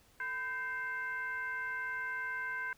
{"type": "tone with frequency modulation", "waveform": "sine", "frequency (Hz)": 1557, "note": "G6", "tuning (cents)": -12, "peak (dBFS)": -35, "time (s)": [0.2, 2.73], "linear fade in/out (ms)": 2, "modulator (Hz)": 551, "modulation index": 0.77, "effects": ["pink hiss -65 dBFS RMS until 2.77 s"]}